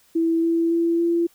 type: tone with pitch steps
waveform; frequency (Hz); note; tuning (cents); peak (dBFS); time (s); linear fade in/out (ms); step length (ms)
sine; 329.6 / 332.9 / 336.1 / 339.5; E4 / E4 / E4 / F4; 0 / +17 / +34 / -49; -17; 0.15-1.27; 10; 280
effects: white hiss -58 dBFS RMS until 1.34 s